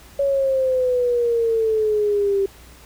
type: exponential sweep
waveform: sine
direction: down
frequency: 562 to 390 Hz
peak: -16 dBFS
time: 0.19-2.46 s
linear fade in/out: 5 ms
effects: added 60 Hz sine -46 dBFS peak until 2.85 s + pink hiss -47 dBFS RMS until 2.85 s